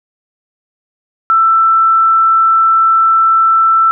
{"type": "tone", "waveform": "sine", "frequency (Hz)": 1331, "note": "E6", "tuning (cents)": 16, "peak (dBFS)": -6, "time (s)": [1.3, 3.91], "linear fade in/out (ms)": 0, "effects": []}